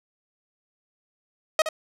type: tone with echo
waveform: sawtooth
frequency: 630 Hz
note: D#5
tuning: 21 cents sharp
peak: -12 dBFS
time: 1.59-1.62 s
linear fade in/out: 2 ms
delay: 69 ms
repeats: 1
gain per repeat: -10 dB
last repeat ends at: 1.689 s
effects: low-pass 10000 Hz 12 dB/octave